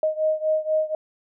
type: beating tone pair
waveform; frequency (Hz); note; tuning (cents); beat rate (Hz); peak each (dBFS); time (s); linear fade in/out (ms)
sine; 622.3 / 626.4; D#5 / D#5; 0 / +11; 4.1; -22 / -24; 0.03-0.95; 2
effects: none